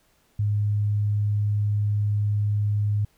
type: tone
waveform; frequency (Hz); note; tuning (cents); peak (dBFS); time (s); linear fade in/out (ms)
sine; 103.83; G#2; 0; -20; 0.39-3.05; 5
effects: pink hiss -64 dBFS RMS until 3.17 s